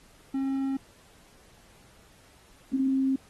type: tone pair in turn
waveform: triangle / sine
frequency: 269.8 / 266.7 Hz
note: C#4 / C4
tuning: -47 / +33 cents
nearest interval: unison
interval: 20 cents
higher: first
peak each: -24 / -22 dBFS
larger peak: second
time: 0.34-0.77 / 2.73-3.16 s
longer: neither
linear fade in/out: 5 ms
effects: pink hiss -58 dBFS RMS until 3.29 s + AAC 32 kbps